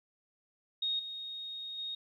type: tone with level steps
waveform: sine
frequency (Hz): 3729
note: A#7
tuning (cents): 0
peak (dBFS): -30 / -39 / -36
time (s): 0.82-1.95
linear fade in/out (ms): 5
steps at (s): 0.99 / 1.78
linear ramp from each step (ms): 5
effects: 12-bit